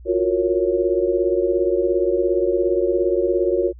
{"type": "chord", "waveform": "sine", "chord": "Gb major seventh", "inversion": "third", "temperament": "equal with one note detuned", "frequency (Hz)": [349.2, 366.4, 466.2, 554.4], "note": ["F4", "Gb4", "Bb4", "Db5"], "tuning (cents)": [0, -17, 0, 0], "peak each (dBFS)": [-22, -20, -23, -23], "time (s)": [0.05, 3.73], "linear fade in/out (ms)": 50, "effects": ["added 60 Hz sine -38 dBFS peak until 3.79 s"]}